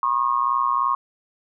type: tone with amplitude modulation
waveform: sine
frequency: 1087 Hz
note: C#6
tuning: 34 cents flat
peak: -14 dBFS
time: 0.03-0.95 s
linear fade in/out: 2 ms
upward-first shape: sine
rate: 123 Hz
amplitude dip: 90%
effects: none